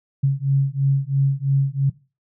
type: beating tone pair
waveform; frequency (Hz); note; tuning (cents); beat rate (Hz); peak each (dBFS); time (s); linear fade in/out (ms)
sine; 136 / 139; C#3 / C#3; -33 / +5; 3; -19; 0.23-1.9; 10
effects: noise-tail reverb RT60 0.3 s tail -19 dB re dry